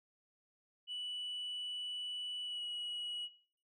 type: tone with pitch glide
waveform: sine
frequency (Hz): 2960 to 2918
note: F#7 to F#7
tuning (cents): 0 to -25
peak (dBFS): -37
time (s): 0.87-3.29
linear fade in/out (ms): 50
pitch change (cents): -25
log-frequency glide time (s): 2.43-2.65
effects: noise-tail reverb RT60 0.5 s tail -20 dB re dry + tanh soft clip ceiling -37 dBFS